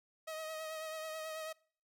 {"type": "tone with vibrato", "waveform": "sawtooth", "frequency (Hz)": 632, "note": "D#5", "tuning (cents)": 27, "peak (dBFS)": -37, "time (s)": [0.27, 1.53], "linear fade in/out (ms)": 10, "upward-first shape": "triangle", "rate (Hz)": 9.2, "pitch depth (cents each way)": 32, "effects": ["noise-tail reverb RT60 0.5 s tail -24 dB re dry"]}